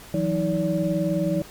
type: tone cluster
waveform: sine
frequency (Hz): 163.8 / 183.2 / 316.1 / 575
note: E3 / F#3 / D#4 / D5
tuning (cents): -11 / -17 / +27 / -37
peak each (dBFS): -26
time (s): 0.14-1.42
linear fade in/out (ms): 2
effects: pink hiss -44 dBFS RMS until 1.5 s + MP3 96 kbps